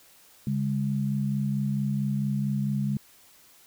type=tone pair together; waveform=sine; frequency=139.9 / 204.4 Hz; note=C#3 / G#3; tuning=+16 / -27 cents; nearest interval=perfect fifth; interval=657 cents; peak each=-27 dBFS; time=0.47-2.97 s; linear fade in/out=2 ms; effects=white hiss -56 dBFS RMS until 3.66 s